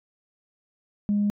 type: tone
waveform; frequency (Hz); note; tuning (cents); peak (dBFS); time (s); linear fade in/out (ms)
sine; 205.5; G#3; -18; -19; 1.09-1.3; 0
effects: tanh soft clip ceiling -16 dBFS